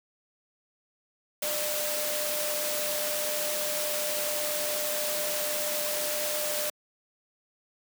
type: tone in noise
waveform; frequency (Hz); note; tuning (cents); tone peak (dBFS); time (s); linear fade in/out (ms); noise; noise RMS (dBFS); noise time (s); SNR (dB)
sine; 599; D5; +34; -33; 1.42-6.7; 5; white; -31; 1.42-6.7; -5
effects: high-pass 200 Hz 12 dB/octave